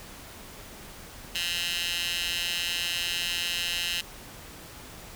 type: tone with high-pass filter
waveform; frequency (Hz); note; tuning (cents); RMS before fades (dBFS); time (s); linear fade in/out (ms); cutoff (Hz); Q
15% pulse; 173.4; F3; -12; -30; 1.35-4.01; 2; 2900; 2.7
effects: pink hiss -45 dBFS RMS until 5.15 s